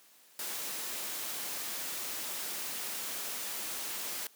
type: noise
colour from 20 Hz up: white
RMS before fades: -38 dBFS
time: 0.39-4.27 s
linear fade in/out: 2 ms
effects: white hiss -61 dBFS RMS until 4.35 s + high-pass 200 Hz 12 dB/octave